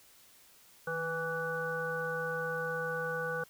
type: harmonic tone with a mistuned harmonic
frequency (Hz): 164.81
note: E3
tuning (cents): 0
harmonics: 1 / 3 / 5 / 7 / 9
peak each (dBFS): -43 / -36 / -45 / -42 / -36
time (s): 0.87-3.44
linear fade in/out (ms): 5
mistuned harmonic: 1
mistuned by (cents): -56
effects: white hiss -60 dBFS RMS until 3.49 s